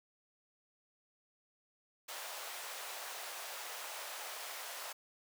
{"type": "high-pass noise", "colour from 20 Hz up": "pink", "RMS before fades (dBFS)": -45, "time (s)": [2.08, 4.93], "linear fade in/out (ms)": 10, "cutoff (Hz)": 590, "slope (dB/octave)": 24, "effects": []}